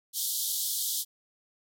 white band-pass noise, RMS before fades -31 dBFS, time 0.13-1.05 s, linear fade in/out 50 ms, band 3200 to 16000 Hz, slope 96 dB/octave, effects none

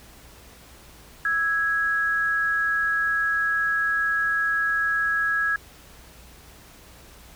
sine tone pair together, 1317 / 1659.3 Hz, E6 / G#6, -2 / -2 cents, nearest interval major third, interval 400 cents, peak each -28 / -21 dBFS, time 1.25-5.56 s, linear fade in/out 2 ms, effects added 60 Hz sine -52 dBFS peak until 7.35 s + pink hiss -49 dBFS RMS until 7.35 s

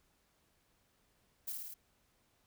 violet noise with echo, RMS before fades -40 dBFS, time 1.47-1.53 s, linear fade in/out 10 ms, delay 53 ms, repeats 4, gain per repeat -2 dB, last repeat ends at 1.742 s, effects pink hiss -74 dBFS RMS until 2.46 s

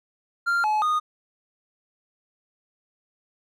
triangle tone with pitch steps, 1391 / 854 / 1233 Hz, F6 / G#5 / D#6, -7 / +48 / -16 cents, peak -18 dBFS, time 0.46-1 s, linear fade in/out 20 ms, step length 180 ms, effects none

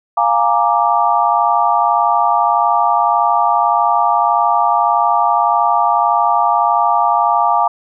sine chord, Bb dominant seventh, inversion second, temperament equal, 698.5 / 830.6 / 932.3 / 1174.7 Hz, F5 / Ab5 / Bb5 / D6, 0 / 0 / 0 / 0 cents, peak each -16 dBFS, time 0.17-7.68 s, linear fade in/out 5 ms, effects none

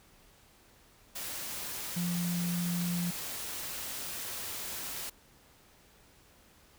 sine tone in noise, 174.5 Hz, F3, 1 cent flat, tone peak -30 dBFS, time 1.96-3.11 s, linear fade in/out 10 ms, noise white, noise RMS -39 dBFS, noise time 1.15-5.1 s, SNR +6 dB, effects pink hiss -61 dBFS RMS until 6.78 s

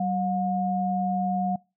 sine tone pair together, 190 / 719 Hz, F#3 / F#5, +46 / -50 cents, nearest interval octave + major seventh, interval 2304 cents, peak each -26 dBFS, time 0-1.56 s, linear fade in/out 5 ms, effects noise-tail reverb RT60 0.3 s tail -26 dB re dry

